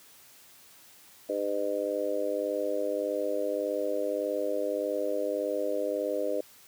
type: harmonic tone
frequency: 101.7 Hz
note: G#2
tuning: 36 cents flat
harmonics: 3 / 4 / 5 / 6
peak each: -36 / -35 / -31 / -32 dBFS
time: 1.29-6.41 s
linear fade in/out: 5 ms
effects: white hiss -55 dBFS RMS until 6.67 s + high-pass 60 Hz 12 dB/octave